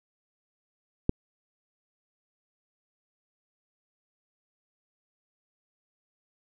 click, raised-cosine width 3 ms, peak -9 dBFS, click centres 1.094 s, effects none

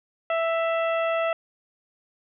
harmonic tone with a mistuned harmonic, 660 Hz, E5, 2 cents sharp, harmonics 1 / 2 / 3 / 4 / 5, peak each -23 / -29 / -34 / -34 / -43 dBFS, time 0.3-1.33 s, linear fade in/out 2 ms, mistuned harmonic 4, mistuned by +18 cents, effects none

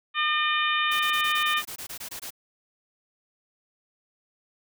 harmonic tone, 606 Hz, D#5, 46 cents flat, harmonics 2 / 3 / 4 / 5 / 6, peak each -26 / -28 / -29 / -30 / -31 dBFS, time 0.14-1.63 s, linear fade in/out 50 ms
white noise bursts, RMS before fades -37 dBFS, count 13, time 0.91-2.306 s, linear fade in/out 10 ms, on 88 ms, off 21 ms
effects none

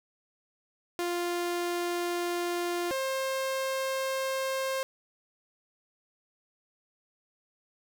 sawtooth tone pair in turn, 349.2 / 531.4 Hz, F4 / C5, 0 / +27 cents, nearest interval perfect fifth, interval 727 cents, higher second, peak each -25 dBFS, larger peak neither, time 0.99-2.91 / 2.91-4.83 s, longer neither, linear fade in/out 0 ms, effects none

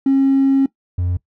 triangle tone pair in turn, 271.1 / 89.02 Hz, C#4 / F2, -38 / +34 cents, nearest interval octave + perfect fifth, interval 1928 cents, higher first, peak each -7 / -14 dBFS, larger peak first, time 0.06-0.66 / 0.98-1.17 s, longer first, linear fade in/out 5 ms, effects noise-tail reverb RT60 0.1 s tail -21 dB re dry + tanh soft clip ceiling -8 dBFS

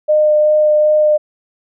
sine tone with vibrato, 607 Hz, D#5, 43 cents flat, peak -8 dBFS, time 0.08-1.18 s, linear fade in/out 20 ms, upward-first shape sine, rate 2.6 Hz, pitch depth 9 cents each way, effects none

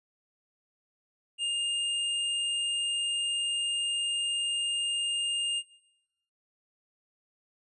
square tone, 2819 Hz, F7, 16 cents sharp, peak -28 dBFS, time 1.38-5.63 s, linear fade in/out 50 ms, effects noise-tail reverb RT60 0.9 s tail -20 dB re dry + resampled to 24000 Hz

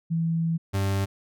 sine / 40% pulse tone pair in turn, 164.81 / 98 Hz, E3 / G2, 0 / 0 cents, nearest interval major sixth, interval 900 cents, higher first, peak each -22 dBFS, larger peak neither, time 0.1-0.58 / 0.73-1.06 s, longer first, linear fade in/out 20 ms, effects none

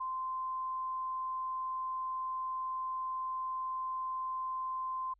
sine tone, 1039 Hz, C6, 12 cents flat, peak -34 dBFS, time 0-5.14 s, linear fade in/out 10 ms, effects added 47 Hz sine -67 dBFS peak until 5.19 s

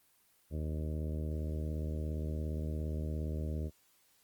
harmonic tone, 77.3 Hz, D#2, 11 cents flat, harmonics 1 / 2 / 3 / 4 / 5 / 6 / 7 / 8, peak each -35 / -41 / -45 / -47 / -49 / -51 / -52 / -53 dBFS, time 0.5-3.71 s, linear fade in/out 50 ms, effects white hiss -69 dBFS RMS until 4.23 s + Opus 24 kbps

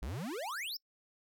square exponential sweep, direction up, 51.2 to 5550 Hz, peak -38 dBFS, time 0.02-0.77 s, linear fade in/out 5 ms, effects noise-tail reverb RT60 0.1 s tail -26 dB re dry

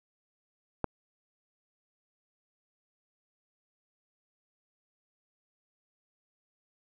click, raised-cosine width 1 ms, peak -14 dBFS, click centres 0.843 s, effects none

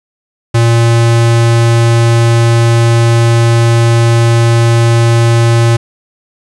square tone, 116.5 Hz, A#2, 1 cent flat, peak -6 dBFS, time 0.54-5.77 s, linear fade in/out 10 ms, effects resampled to 24000 Hz + 7-bit

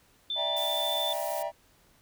sine tone with vibrato, 3528 Hz, A7, 4 cents sharp, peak -29 dBFS, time 0.3-1.13 s, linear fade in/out 2 ms, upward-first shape triangle, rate 13 Hz, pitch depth 12 cents each way
triangle chord, E half-diminished seventh, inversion third, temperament just, 593.3 / 659.3 / 791.1 / 949.3 Hz, D5 / E5 / G5 / Bb5, +18 / 0 / +16 / +31 cents, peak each -33 / -32 / -35 / -36 dBFS, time 0.35-1.52 s, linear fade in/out 50 ms
blue noise, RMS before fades -40 dBFS, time 0.56-1.43 s, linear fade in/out 10 ms
effects pink hiss -63 dBFS RMS until 2.01 s

